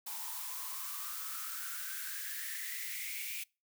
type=noise with high-pass filter sweep; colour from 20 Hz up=blue; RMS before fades=-41 dBFS; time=0.06-3.44 s; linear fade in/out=10 ms; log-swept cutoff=860 to 2400 Hz; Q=8.3; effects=noise-tail reverb RT60 0.3 s tail -26 dB re dry